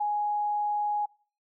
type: tone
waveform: sine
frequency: 832 Hz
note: G#5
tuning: 3 cents sharp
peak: -25 dBFS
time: 0-1.06 s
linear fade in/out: 10 ms
effects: noise-tail reverb RT60 0.4 s tail -23 dB re dry